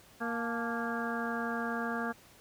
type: harmonic tone with a mistuned harmonic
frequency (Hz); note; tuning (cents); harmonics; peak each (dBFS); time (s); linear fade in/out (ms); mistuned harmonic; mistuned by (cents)
233.1; A#3; 0; 1 / 2 / 3 / 4 / 5 / 6 / 7; -36 / -40 / -40 / -43 / -41 / -41 / -39; 0.2-2.13; 20; 4; -97
effects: pink hiss -58 dBFS RMS until 2.4 s + high-pass 60 Hz 12 dB/octave